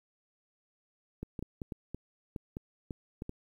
clicks, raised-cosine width 3 ms, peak -25 dBFS, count 11, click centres 1.23 / 1.392 / 1.426 / 1.618 / 1.722 / 1.946 / 2.362 / 2.569 / 2.908 / 3.221 / 3.294 s, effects 10-bit

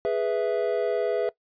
triangle chord, E major, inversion first, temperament equal, 415.3 / 493.9 / 659.3 Hz, G#4 / B4 / E5, 0 / 0 / 0 cents, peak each -25 dBFS, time 0.05-1.29 s, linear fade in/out 0 ms, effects noise-tail reverb RT60 0.1 s tail -20 dB re dry + resampled to 11025 Hz

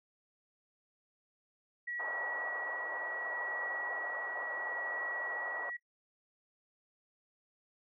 sine tone with tremolo, 1925 Hz, B6, 45 cents flat, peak -36 dBFS, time 1.87-5.77 s, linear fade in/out 10 ms, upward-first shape triangle, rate 0.71 Hz, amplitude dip 25%
pink band-pass noise, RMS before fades -44 dBFS, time 1.99-5.7 s, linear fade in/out 5 ms, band 580 to 1200 Hz, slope 24 dB/octave
effects noise-tail reverb RT60 0.1 s tail -20 dB re dry

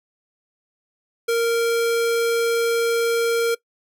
square tone, 464.1 Hz, A#4, 8 cents flat, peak -18 dBFS, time 1.28-3.55 s, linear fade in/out 10 ms, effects noise-tail reverb RT60 0.1 s tail -21 dB re dry

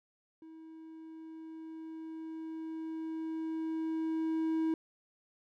triangle tone with level ramp, 321 Hz, E4, 46 cents flat, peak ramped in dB -47 to -26 dBFS, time 0.42-4.74 s, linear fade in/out 2 ms, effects none

